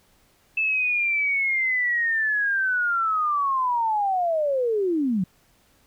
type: linear sweep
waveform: sine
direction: down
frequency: 2637 to 172 Hz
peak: -20 dBFS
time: 0.57-5.24 s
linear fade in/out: 5 ms
effects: pink hiss -61 dBFS RMS until 5.86 s